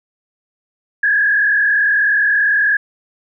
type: tone with frequency modulation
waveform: sine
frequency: 1668 Hz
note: G#6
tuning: 7 cents sharp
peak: -11 dBFS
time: 1.03-2.77 s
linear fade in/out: 5 ms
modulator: 38.5 Hz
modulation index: 1.5
effects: none